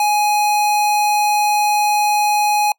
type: tone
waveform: square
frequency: 835 Hz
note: G#5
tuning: 9 cents sharp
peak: -14 dBFS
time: 0-2.72 s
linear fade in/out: 2 ms
effects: noise-tail reverb RT60 0.1 s tail -26 dB re dry